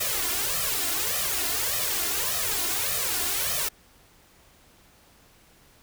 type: noise with flanger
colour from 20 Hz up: white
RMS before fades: -27 dBFS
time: 0-3.69 s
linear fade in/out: 10 ms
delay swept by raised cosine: 1.6 to 2.9 ms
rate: 1.7 Hz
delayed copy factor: +0.95
effects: pink hiss -57 dBFS RMS until 5.82 s